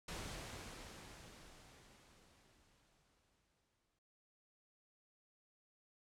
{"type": "noise with exponential decay", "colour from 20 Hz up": "pink", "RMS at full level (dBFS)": -45, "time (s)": [0.08, 3.99], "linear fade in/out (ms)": 5, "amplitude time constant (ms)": 850, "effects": ["low-pass 9000 Hz 12 dB/octave"]}